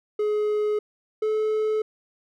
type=tone pair in turn; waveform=triangle; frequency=421.6 / 432 Hz; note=G#4 / A4; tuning=+26 / -32 cents; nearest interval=unison; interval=42 cents; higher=second; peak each=-19 dBFS; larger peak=neither; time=0.19-0.79 / 1.22-1.82 s; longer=neither; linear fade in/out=5 ms; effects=none